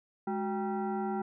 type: tone with frequency modulation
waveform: sine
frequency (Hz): 208.6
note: G#3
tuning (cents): +8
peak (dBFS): -30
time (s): 0.27-1.22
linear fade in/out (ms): 5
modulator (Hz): 580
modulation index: 1.3
effects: none